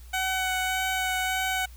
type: tone with vibrato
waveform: 15% pulse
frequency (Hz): 750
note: F#5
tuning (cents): +23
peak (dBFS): -19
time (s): 0.13-1.66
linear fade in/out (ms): 10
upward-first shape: sine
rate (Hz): 1.7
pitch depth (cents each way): 12
effects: added 60 Hz sine -43 dBFS peak until 1.76 s + white hiss -56 dBFS RMS until 1.76 s